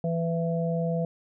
harmonic tone, 166.8 Hz, E3, 21 cents sharp, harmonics 1 / 3 / 4, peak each -26 / -31 / -32 dBFS, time 0.04-1.05 s, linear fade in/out 2 ms, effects none

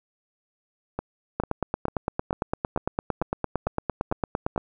two click trains, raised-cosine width 1 ms, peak -14 / -10 dBFS, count 9 / 29, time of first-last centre 0.99-4.561 / 1.4-4.578 s, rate 2.24 / 8.81 Hz, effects none

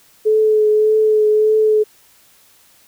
sine tone with vibrato, 430 Hz, A4, 40 cents flat, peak -10 dBFS, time 0.25-1.84 s, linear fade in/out 20 ms, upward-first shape triangle, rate 1.7 Hz, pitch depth 21 cents each way, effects white hiss -51 dBFS RMS until 2.87 s

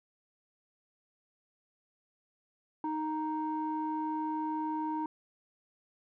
square tone with low-pass filter, 311.1 Hz, D#4, in tune, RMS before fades -34 dBFS, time 2.84-5.06 s, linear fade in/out 2 ms, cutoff 840 Hz, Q 6.3, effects none

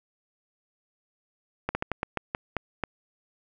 slowing click train, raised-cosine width 0.5 ms, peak -12 dBFS, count 9, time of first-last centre 1.69-2.837 s, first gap 60 ms, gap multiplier 1.24, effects none

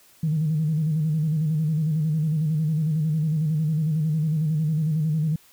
sine tone with vibrato, 155.56 Hz, D#3, in tune, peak -19 dBFS, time 0.23-5.36 s, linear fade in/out 5 ms, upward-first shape square, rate 11 Hz, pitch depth 59 cents each way, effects tanh soft clip ceiling -15 dBFS + white hiss -55 dBFS RMS until 5.52 s

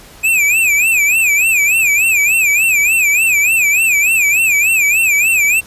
square tone with vibrato, 2487 Hz, D#7, 1 cent flat, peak -10 dBFS, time 0.23-5.61 s, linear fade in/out 20 ms, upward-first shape sine, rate 3.4 Hz, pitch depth 150 cents each way, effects pink hiss -39 dBFS RMS until 5.66 s + resampled to 32000 Hz

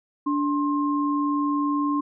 sine tone pair together, 290.6 / 1060.4 Hz, D4 / C6, -18 / +23 cents, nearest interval octave + minor seventh, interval 2241 cents, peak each -22 / -26 dBFS, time 0.26-2.01 s, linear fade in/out 10 ms, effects none

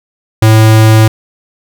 square tone, 110 Hz, A2, in tune, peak -3 dBFS, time 0.42-1.08 s, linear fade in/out 5 ms, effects none

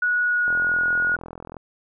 sine tone with pitch glide, 1462 to 1448.6 Hz, F#6 to F#6, -21 to -37 cents, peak -18 dBFS, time 0.02-1.16 s, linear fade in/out 5 ms, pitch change -16 cents, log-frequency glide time 0.19-0.52 s
click train, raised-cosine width 1 ms, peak -22 dBFS, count 47, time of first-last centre 0.48-1.567 s, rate 42.3 Hz
effects none

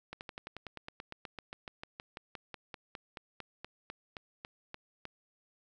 slowing click train, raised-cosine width 0.3 ms, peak -26 dBFS, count 30, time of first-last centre 0.13-5.053 s, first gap 79 ms, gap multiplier 1.05, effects none

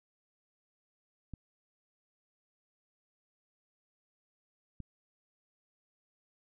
clicks, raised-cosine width 5 ms, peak -30 dBFS, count 2, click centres 1.337 / 4.803 s, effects none

